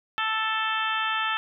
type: harmonic tone with a mistuned harmonic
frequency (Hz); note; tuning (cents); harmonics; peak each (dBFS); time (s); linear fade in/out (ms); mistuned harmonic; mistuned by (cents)
440; A4; 0; 2 / 3 / 4 / 5 / 6 / 7 / 8; -32 / -28 / -30 / -40 / -32 / -33 / -38; 0.18-1.37; 0; 7; +27
effects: none